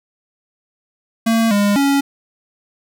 square tone with pitch steps, 226.8 / 203.6 / 278.9 Hz, A#3 / G#3 / C#4, -47 / -34 / +11 cents, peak -13 dBFS, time 1.26-2.01 s, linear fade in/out 10 ms, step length 250 ms, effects none

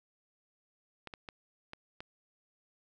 clicks, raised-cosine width 0.3 ms, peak -27 dBFS, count 5, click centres 1.073 / 1.138 / 1.288 / 1.734 / 2.005 s, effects none

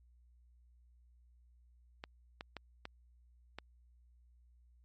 clicks, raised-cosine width 0.3 ms, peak -27 dBFS, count 5, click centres 2.039 / 2.409 / 2.567 / 2.854 / 3.586 s, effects added 60 Hz sine -62 dBFS peak until 4.84 s + MP3 32 kbps

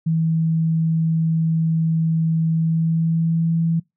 sine tone with pitch glide, 162.1 to 165.12 Hz, E3 to E3, -29 to +3 cents, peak -16 dBFS, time 0.06-3.8 s, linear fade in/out 10 ms, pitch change +32 cents, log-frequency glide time 2.52-3.53 s, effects noise-tail reverb RT60 0.2 s tail -25 dB re dry

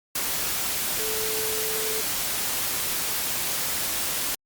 sine tone in noise, 437.2 Hz, A4, 11 cents flat, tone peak -32 dBFS, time 0.99-2.01 s, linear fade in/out 5 ms, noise white, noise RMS -27 dBFS, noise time 0.15-4.35 s, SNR -8 dB, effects Opus 48 kbps

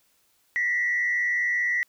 sine tone with frequency modulation, 1947 Hz, B6, 25 cents flat, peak -21 dBFS, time 0.56-1.83 s, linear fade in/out 0 ms, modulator 105 Hz, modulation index 0.65, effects tanh soft clip ceiling -17 dBFS + white hiss -66 dBFS RMS until 1.88 s

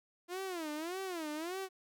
sawtooth tone with vibrato, 339.6 Hz, F4, 48 cents flat, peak -34 dBFS, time 0.28-1.69 s, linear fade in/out 50 ms, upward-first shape sine, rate 1.7 Hz, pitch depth 220 cents each way, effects none

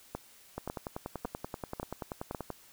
two click trains, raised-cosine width 1 ms, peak -21 / -22 dBFS, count 5 / 21, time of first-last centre 0.15-2.348 / 0.58-2.503 s, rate 1.82 / 10.4 Hz, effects white hiss -58 dBFS RMS until 2.72 s

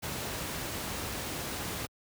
pink noise, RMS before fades -36 dBFS, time 0.02-1.87 s, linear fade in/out 20 ms, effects high-pass 60 Hz 12 dB/octave

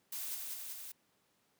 blue noise with echo, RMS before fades -41 dBFS, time 0.12-0.35 s, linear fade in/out 5 ms, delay 190 ms, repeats 3, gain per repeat -2 dB, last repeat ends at 0.92 s, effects pink hiss -74 dBFS RMS until 1.59 s + high-pass 150 Hz 12 dB/octave

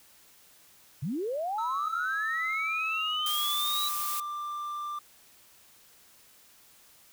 sine linear sweep, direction up, 117.2 to 3951 Hz, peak -29 dBFS, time 1.02-3.89 s, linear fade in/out 10 ms
triangle tone with pitch glide, 1300 to 1185.2 Hz, E6 to D6, -24 to +15 cents, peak -31 dBFS, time 1.58-4.99 s, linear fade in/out 5 ms, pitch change -161 cents, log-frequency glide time 2.9-3.47 s
blue noise, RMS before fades -34 dBFS, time 3.26-4.2 s, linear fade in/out 2 ms
effects white hiss -58 dBFS RMS until 7.12 s

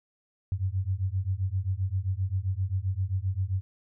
sine beating tone pair, 91.3 / 98.9 Hz, F#2 / G2, -23 / +16 cents, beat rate 7.6 Hz, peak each -29 / -29 dBFS, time 0.52-3.61 s, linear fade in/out 0 ms, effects none

